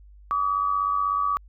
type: tone pair together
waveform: sine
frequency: 1148.2 / 1244.5 Hz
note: D6 / D#6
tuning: -39 / 0 cents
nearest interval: minor second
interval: 139 cents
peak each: -22 / -28 dBFS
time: 0.31-1.37 s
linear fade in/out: 0 ms
effects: added 50 Hz sine -46 dBFS peak until 1.48 s